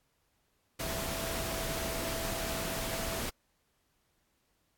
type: tone in noise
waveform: sine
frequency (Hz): 659.3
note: E5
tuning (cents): 0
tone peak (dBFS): -40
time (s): 0.8-3.2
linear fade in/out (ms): 10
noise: pink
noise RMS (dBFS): -36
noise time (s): 0.79-3.3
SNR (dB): -7
effects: pink hiss -75 dBFS RMS until 4.77 s + AAC 64 kbps